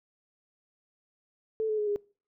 sine tone with pitch steps, 440 / 430 / 420.1 / 410.5 Hz, A4 / A4 / G#4 / G#4, 0 / -40 / +20 / -20 cents, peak -26 dBFS, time 1.6-1.96 s, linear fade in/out 0 ms, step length 90 ms, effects noise-tail reverb RT60 0.4 s tail -24 dB re dry

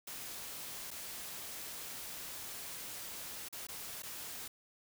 white noise with dropouts, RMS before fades -45 dBFS, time 0.07-4.48 s, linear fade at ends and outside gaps 5 ms, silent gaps 0.907-0.912 / 3.486-3.526 / 3.67-3.686 / 4.023-4.032 s, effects none

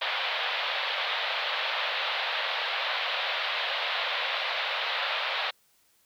white band-pass noise, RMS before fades -30 dBFS, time 0.01-5.51 s, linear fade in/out 10 ms, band 520 to 3900 Hz, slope 48 dB/octave, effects white hiss -66 dBFS RMS until 6.05 s

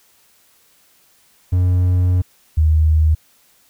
triangle / sine tone pair in turn, 90.4 / 78.12 Hz, F#2 / D#2, -40 / +8 cents, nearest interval minor third, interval 252 cents, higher first, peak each -10 / -10 dBFS, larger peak neither, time 1.52-2.22 / 2.57-3.15 s, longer first, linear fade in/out 10 ms, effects white hiss -55 dBFS RMS until 3.69 s

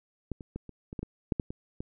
clicks, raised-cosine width 3 ms, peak -20 / -29 / -23 / -30 / -27 / -21 / -22 / -13 / -15 / -24 / -23 dBFS, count 11, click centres 0.317 / 0.408 / 0.56 / 0.693 / 0.929 / 0.992 / 1.03 / 1.322 / 1.398 / 1.505 / 1.805 s, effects none

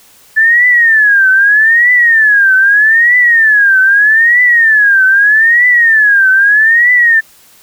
sine tone with vibrato, 1741 Hz, A6, 19 cents flat, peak -4 dBFS, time 0.36-7.21 s, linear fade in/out 20 ms, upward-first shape triangle, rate 0.8 Hz, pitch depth 240 cents each way, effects white hiss -43 dBFS RMS until 7.62 s

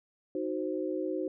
sine chord, C diminished, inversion first, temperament equal, 311.1 / 370 / 523.3 Hz, Eb4 / Gb4 / C5, 0 / 0 / 0 cents, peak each -34 / -34 / -36 dBFS, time 0.35-1.28 s, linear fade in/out 2 ms, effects none

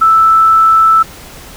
sine tone, 1318.5 Hz, E6, in tune, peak -4 dBFS, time 0.01-1.03 s, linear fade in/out 10 ms, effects pink hiss -33 dBFS RMS until 1.56 s

